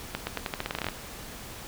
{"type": "accelerating click train", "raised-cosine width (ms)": 0.3, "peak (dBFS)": -13, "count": 14, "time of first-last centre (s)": [0.15, 0.886], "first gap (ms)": 120, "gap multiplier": 0.86, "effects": ["pink hiss -42 dBFS RMS until 1.67 s"]}